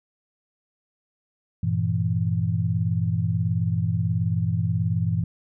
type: chord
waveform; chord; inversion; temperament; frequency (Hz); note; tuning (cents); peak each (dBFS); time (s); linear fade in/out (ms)
sine; E diminished; first; equal; 98 / 116.54 / 164.81; G2 / Bb2 / E3; 0 / 0 / 0; -25; 1.63-5.24; 5
effects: none